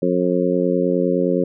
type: harmonic tone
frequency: 89.7 Hz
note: F2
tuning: 47 cents sharp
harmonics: 2 / 3 / 4 / 5 / 6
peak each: -22 / -22 / -22 / -22 / -22 dBFS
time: 0.02-1.44 s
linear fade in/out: 5 ms
effects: none